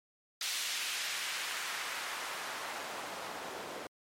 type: noise with band-pass filter sweep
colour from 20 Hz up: white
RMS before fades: -39 dBFS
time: 0.41-3.87 s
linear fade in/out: 2 ms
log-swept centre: 3400 to 490 Hz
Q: 0.89
effects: MP3 64 kbps

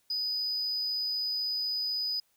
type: tone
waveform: triangle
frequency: 4978 Hz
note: D#8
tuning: in tune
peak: -27 dBFS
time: 0.1-2.2 s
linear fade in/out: 5 ms
effects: tanh soft clip ceiling -24 dBFS + white hiss -71 dBFS RMS until 2.36 s

